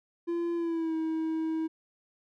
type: tone with pitch glide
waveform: triangle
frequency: 341.3 to 320.3 Hz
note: F4 to E4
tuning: -40 to -50 cents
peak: -26 dBFS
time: 0.27-1.68 s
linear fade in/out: 20 ms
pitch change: -110 cents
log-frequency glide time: 0.55-0.95 s
effects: none